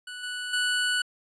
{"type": "tone with level steps", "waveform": "25% pulse", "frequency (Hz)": 1480, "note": "F#6", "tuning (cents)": 0, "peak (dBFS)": [-33, -28, -20], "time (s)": [0.07, 1.02], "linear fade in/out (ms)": 5, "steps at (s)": [0.23, 0.53], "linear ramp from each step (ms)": 5, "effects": ["resampled to 22050 Hz"]}